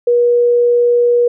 sine tone, 480.9 Hz, B4, 46 cents flat, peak -8 dBFS, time 0.07-1.28 s, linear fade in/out 5 ms, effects none

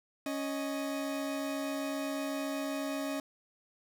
40% pulse tone pair together, 277.2 / 622.3 Hz, C#4 / D#5, 0 / 0 cents, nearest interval octave + major second, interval 1400 cents, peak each -34 / -37 dBFS, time 0.26-3.2 s, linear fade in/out 2 ms, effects none

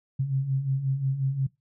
sine beating tone pair, 130.81 / 136.41 Hz, C3 / C#3, 0 / -27 cents, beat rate 5.6 Hz, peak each -31 / -24 dBFS, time 0.19-1.47 s, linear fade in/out 10 ms, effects noise-tail reverb RT60 0.2 s tail -21 dB re dry

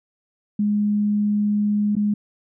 sine tone with dropouts, 207.7 Hz, G#3, in tune, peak -17 dBFS, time 0.59-2.14 s, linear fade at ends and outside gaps 5 ms, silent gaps 1.954-1.965 s, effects none

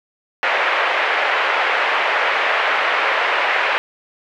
white band-pass noise, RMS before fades -18 dBFS, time 0.43-3.78 s, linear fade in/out 0 ms, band 490 to 2400 Hz, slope 24 dB/octave, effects none

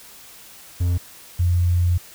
triangle / sine tone pair in turn, 87.9 / 87.9 Hz, F2 / F2, +12 / +12 cents, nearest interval unison, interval 0 cents, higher neither, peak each -15 dBFS, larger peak neither, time 0.8-0.98 / 1.39-1.98 s, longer second, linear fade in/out 10 ms, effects white hiss -44 dBFS RMS until 2.14 s

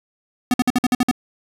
square tone bursts, 248.9 Hz, B3, 14 cents sharp, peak -14 dBFS, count 8, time 0.51-1.113 s, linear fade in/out 2 ms, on 29 ms, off 53 ms, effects resampled to 32000 Hz

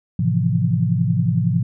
sine chord, F major seventh, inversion first, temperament just, 109.13 / 130.96 / 163.7 / 174.61 Hz, A2 / C3 / E3 / F3, -14 / +2 / -12 / 0 cents, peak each -21 dBFS, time 0.19-1.63 s, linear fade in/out 5 ms, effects none

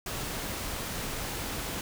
pink noise, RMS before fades -35 dBFS, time 0.06-1.81 s, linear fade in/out 2 ms, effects none

